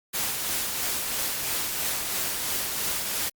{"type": "noise with tremolo", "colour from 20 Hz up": "white", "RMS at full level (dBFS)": -27, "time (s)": [0.13, 3.3], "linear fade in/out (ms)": 20, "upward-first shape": "triangle", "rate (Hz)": 3, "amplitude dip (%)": 35, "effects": ["Opus 48 kbps"]}